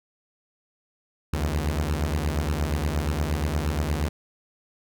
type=beating tone pair; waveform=sawtooth; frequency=71.4 / 79.9 Hz; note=D2 / D#2; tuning=-48 / +47 cents; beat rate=8.5 Hz; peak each=-22 / -23 dBFS; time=1.33-4.09 s; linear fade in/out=5 ms; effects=none